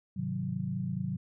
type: chord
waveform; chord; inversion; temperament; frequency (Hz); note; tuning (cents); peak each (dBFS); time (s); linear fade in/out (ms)
sine; Ab dominant seventh; none; equal; 103.83 / 130.81 / 155.56 / 185; Ab2 / C3 / Eb3 / Gb3; 0 / 0 / 0 / 0; -40 / -36 / -38 / -34; 0.16-1.17; 10
effects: none